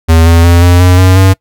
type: tone with pitch steps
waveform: square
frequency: 81.7 / 83.8 / 85.96 / 88.17 / 90.44 / 92.77 / 95.16 Hz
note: E2 / E2 / F2 / F2 / F#2 / F#2 / F#2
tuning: -15 / +29 / -27 / +17 / -39 / +5 / +49 cents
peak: -3 dBFS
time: 0.08-1.34 s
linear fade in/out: 20 ms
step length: 180 ms
effects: noise-tail reverb RT60 0.1 s tail -23 dB re dry